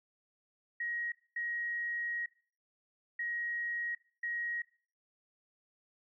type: tone bursts at uneven times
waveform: sine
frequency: 1891 Hz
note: A#6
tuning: 24 cents sharp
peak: -34 dBFS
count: 4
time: 0.8-1.12 / 1.36-2.26 / 3.19-3.95 / 4.23-4.62 s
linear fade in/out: 5 ms
effects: noise-tail reverb RT60 0.4 s tail -20 dB re dry